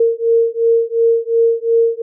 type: beating tone pair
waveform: sine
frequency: 458.8 / 461.6 Hz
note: A#4 / A#4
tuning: -28 / -17 cents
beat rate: 2.8 Hz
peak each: -14 dBFS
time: 0-2.02 s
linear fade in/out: 5 ms
effects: none